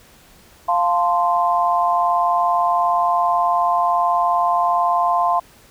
sine chord, F major, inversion none, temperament equal with one note detuned, 698.5 / 880 / 1041.1 Hz, F5 / A5 / C6, 0 / 0 / -9 cents, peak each -18 / -22 / -18 dBFS, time 0.68-5.4 s, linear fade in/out 10 ms, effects pink hiss -49 dBFS RMS until 5.7 s

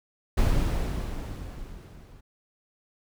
brown noise with level ramp, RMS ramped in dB -21 to -49 dBFS, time 0.37-2.21 s, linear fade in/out 10 ms, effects none

